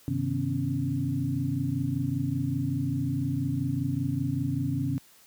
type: tone cluster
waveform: sine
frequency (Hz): 99.1 / 132.5 / 157.4 / 251.5 / 276.9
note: G2 / C3 / D#3 / B3 / C#4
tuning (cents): +19 / +22 / +20 / +32 / -2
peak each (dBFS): -35 / -29 / -34 / -35 / -31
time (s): 0.08-4.98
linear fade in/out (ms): 0
effects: white hiss -57 dBFS RMS until 5.26 s + high-pass 60 Hz 12 dB/octave